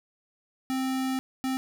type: tone bursts at uneven times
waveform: square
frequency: 262.1 Hz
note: C4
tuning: 3 cents sharp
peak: -27 dBFS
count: 2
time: 0.7-1.19 / 1.44-1.57 s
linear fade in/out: 0 ms
effects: none